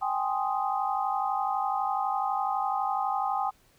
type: chord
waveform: sine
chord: Ab major seventh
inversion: third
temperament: equal with one note detuned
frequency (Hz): 778.6 / 830.6 / 1046.5 / 1244.5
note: G5 / Ab5 / C6 / Eb6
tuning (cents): -12 / 0 / 0 / 0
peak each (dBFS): -29 / -31 / -34 / -33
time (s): 0.01-3.51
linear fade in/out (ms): 20
effects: pink hiss -63 dBFS RMS until 3.78 s